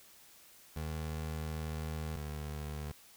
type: tone pair in turn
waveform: 25% pulse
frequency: 78.3 / 74.77 Hz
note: D#2 / D2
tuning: +11 / +32 cents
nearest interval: minor second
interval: 79 cents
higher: first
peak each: -33 / -35 dBFS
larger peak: first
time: 0.76-2.16 / 2.16-2.92 s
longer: first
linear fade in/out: 5 ms
effects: white hiss -59 dBFS RMS until 3.16 s